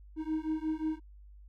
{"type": "beating tone pair", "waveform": "triangle", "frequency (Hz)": [311.1, 316.7], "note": ["D#4", "D#4"], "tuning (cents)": [0, 31], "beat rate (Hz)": 5.6, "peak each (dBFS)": [-32, -32], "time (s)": [0.16, 1], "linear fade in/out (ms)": 50, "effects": ["added 50 Hz sine -50 dBFS peak until 1.48 s"]}